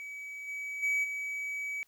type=tone with level steps; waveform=triangle; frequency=2279 Hz; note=C#7; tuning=47 cents sharp; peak=-38 / -34 / -25 / -32 dBFS; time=0-1.83 s; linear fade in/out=0 ms; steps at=0.47 / 0.82 / 1.03 s; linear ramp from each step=20 ms; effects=white hiss -69 dBFS RMS until 1.87 s